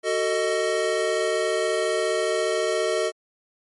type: chord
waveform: square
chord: D# diminished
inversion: first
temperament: just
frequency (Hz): 373.4 / 448 / 622.3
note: F#4 / A4 / D#5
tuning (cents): +16 / +31 / 0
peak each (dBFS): -28 / -26 / -26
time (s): 0.03-3.12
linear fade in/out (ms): 50
effects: MP3 48 kbps